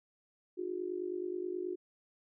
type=tone with amplitude modulation; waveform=sine; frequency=361.3 Hz; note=F#4; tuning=41 cents flat; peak=-31 dBFS; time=0.57-1.76 s; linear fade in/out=20 ms; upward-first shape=sine; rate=49.4 Hz; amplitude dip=85%; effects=none